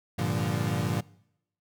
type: chord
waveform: 35% pulse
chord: G minor seventh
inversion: none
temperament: equal with one note detuned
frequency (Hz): 100.29 / 116.54 / 146.83 / 174.61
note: G2 / Bb2 / D3 / F3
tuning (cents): +40 / 0 / 0 / 0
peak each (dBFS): -30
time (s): 0.18-1.01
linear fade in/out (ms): 10
effects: noise-tail reverb RT60 0.8 s tail -23 dB re dry